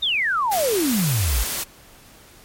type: exponential sweep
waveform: sine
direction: down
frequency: 3789 to 49 Hz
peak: -18 dBFS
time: 0.02-1.44 s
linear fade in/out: 10 ms
type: noise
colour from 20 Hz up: white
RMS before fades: -26 dBFS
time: 0.51-1.64 s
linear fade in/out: 10 ms
effects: pink hiss -48 dBFS RMS until 2.44 s + MP3 64 kbps